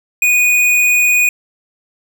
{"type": "tone with hard clipping", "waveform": "sine", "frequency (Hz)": 2471, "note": "D#7", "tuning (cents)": -13, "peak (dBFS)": -10, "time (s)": [0.22, 1.29], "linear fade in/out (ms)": 2, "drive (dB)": 18, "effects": []}